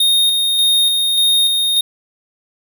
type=tone with tremolo; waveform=square; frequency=3701 Hz; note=A#7; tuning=13 cents flat; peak=-11 dBFS; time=0-1.81 s; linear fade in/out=5 ms; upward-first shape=square; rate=1.7 Hz; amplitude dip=30%; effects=none